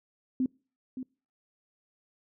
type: tone with echo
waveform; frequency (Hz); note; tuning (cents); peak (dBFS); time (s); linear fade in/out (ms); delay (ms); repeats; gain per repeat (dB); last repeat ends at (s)
sine; 257.5; C4; -28; -24; 0.4-0.46; 2; 570; 1; -10; 1.03
effects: noise-tail reverb RT60 0.4 s tail -26 dB re dry